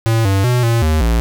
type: tone with pitch steps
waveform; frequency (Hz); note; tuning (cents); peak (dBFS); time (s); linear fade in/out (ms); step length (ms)
square; 113.3 / 97.4 / 123.5 / 115.9 / 78.2 / 57.2; A#2 / G2 / B2 / A#2 / D#2 / A#1; -49 / -11 / 0 / -10 / +9 / -32; -12; 0.06-1.2; 0; 190
effects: none